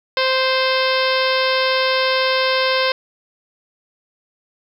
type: harmonic tone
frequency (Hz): 522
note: C5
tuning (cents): -4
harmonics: 1 / 2 / 3 / 4 / 5 / 6 / 7 / 8 / 9 / 10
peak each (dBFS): -19 / -22 / -24 / -25 / -26 / -27 / -27 / -28 / -29 / -29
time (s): 0.17-2.92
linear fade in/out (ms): 2
effects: 8-bit